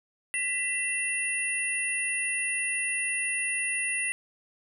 sine tone cluster, 1980 / 2706 / 9630 Hz, B6 / E7 / D9, +4 / +45 / +42 cents, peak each -31 dBFS, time 0.34-4.12 s, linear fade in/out 0 ms, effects none

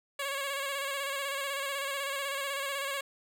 10% pulse tone with vibrato, 554.4 Hz, C#5, in tune, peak -24 dBFS, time 0.19-3.01 s, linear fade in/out 5 ms, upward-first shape square, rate 16 Hz, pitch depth 34 cents each way, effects none

